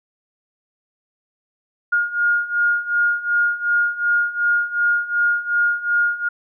sine beating tone pair, 1422 / 1424.7 Hz, F6 / F6, +31 / +34 cents, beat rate 2.7 Hz, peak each -21 / -18 dBFS, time 1.92-6.29 s, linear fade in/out 10 ms, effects none

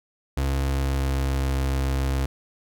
35% pulse tone with pitch glide, 68 to 67.03 Hz, C#2 to C2, -33 to +42 cents, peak -20 dBFS, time 0.37-2.26 s, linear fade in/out 5 ms, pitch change -25 cents, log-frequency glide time 0.57-1.6 s, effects none

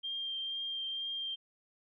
sine tone with vibrato, 3185 Hz, G7, 27 cents sharp, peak -35 dBFS, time 0.03-1.36 s, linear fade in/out 20 ms, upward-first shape triangle, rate 2.1 Hz, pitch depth 14 cents each way, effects none

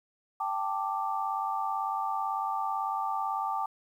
sine chord, G suspended second, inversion none, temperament just, 784 / 882 / 1176 Hz, G5 / A5 / D6, 0 / +4 / +2 cents, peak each -33 dBFS, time 0.4-3.66 s, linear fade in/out 5 ms, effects 10-bit

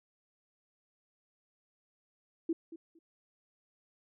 sine tone with echo, 329.6 Hz, E4, in tune, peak -28 dBFS, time 2.49-2.53 s, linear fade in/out 5 ms, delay 230 ms, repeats 2, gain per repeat -15 dB, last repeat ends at 2.99 s, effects none

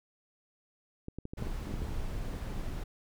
clicks, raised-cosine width 3 ms, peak -26 dBFS, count 10, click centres 1.084 / 1.186 / 1.254 / 1.335 / 1.424 / 1.47 / 1.671 / 1.71 / 1.74 / 1.819 s
brown noise, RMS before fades -36 dBFS, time 1.37-2.84 s, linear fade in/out 10 ms
effects none

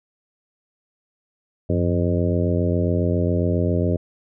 harmonic tone with a mistuned harmonic, 87.31 Hz, F2, in tune, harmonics 1 / 2 / 3 / 4 / 5 / 6 / 7, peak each -21 / -24 / -26 / -27 / -28 / -29 / -29 dBFS, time 1.69-3.97 s, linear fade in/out 10 ms, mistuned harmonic 1, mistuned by +110 cents, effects none

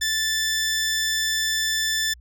15% pulse tone, 1760 Hz, A6, in tune, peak -15 dBFS, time 0.01-2.14 s, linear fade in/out 10 ms, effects added 60 Hz sine -45 dBFS peak until 2.2 s

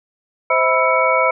sine tone cluster, 521 / 646 / 988 / 1322 / 2241 Hz, C5 / E5 / B5 / E6 / C#7, -7 / -35 / 0 / +5 / +18 cents, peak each -19 dBFS, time 0.5-1.31 s, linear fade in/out 5 ms, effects none

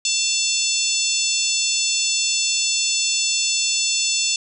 harmonic tone with a mistuned harmonic, 879 Hz, A5, 2 cents flat, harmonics 3 / 4 / 5 / 6 / 7 / 8 / 9, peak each -26 / -26 / -26 / -26 / -26 / -26 / -26 dBFS, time 0.05-4.36 s, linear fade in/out 2 ms, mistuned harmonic 3, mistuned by +42 cents, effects none

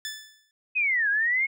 15% pulse tone with exponential decay, 1745 Hz, A6, 15 cents flat, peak -23 dBFS, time 0.05-0.51 s, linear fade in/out 1 ms, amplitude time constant 100 ms
sine linear two-way sweep, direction down then up, 2564 to 1600 to 2195 Hz, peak -21 dBFS, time 0.75-1.47 s, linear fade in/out 20 ms, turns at 1.09 s
effects none

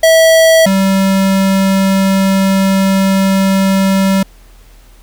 square tone pair in turn, 650 / 193.25 Hz, E5 / G3, -24 / -24 cents, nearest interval octave + major sixth, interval 2100 cents, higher first, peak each -5 / -9 dBFS, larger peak first, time 0.03-0.66 / 0.66-4.23 s, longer second, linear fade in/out 5 ms, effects added 40 Hz sine -38 dBFS peak until 5.02 s + pink hiss -47 dBFS RMS until 5.02 s

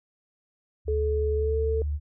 sine tone with vibrato, 73.5 Hz, D2, 2 cents sharp, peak -25 dBFS, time 0.85-2 s, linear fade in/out 50 ms, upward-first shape sine, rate 11 Hz, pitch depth 13 cents each way
sine tone with pitch glide, 429 to 444.1 Hz, A4 to A4, -44 to +16 cents, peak -25 dBFS, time 0.88-1.82 s, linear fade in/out 2 ms, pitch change +60 cents, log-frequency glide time 1.35-1.57 s
effects none

